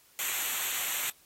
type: noise with comb filter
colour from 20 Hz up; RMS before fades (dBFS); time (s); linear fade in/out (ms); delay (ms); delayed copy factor
white; -32; 0.19-1.1; 2; 0.2; -0.8
effects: white hiss -61 dBFS RMS until 1.25 s + AAC 48 kbps